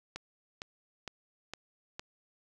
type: click train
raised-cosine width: 0.2 ms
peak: -22 dBFS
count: 5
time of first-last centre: 0.16-1.995 s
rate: 2.18 Hz
effects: none